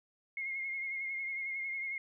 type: tone with vibrato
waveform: sine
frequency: 2146 Hz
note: C7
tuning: 43 cents sharp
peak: -35 dBFS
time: 0.37-1.98 s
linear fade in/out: 2 ms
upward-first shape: sine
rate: 11 Hz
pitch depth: 34 cents each way
effects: none